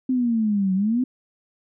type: exponential two-way sweep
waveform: sine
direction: down then up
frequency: 261.6 to 185 to 261.6 Hz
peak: -18 dBFS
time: 0.09-1.04 s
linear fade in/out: 5 ms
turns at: 0.74 s
effects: none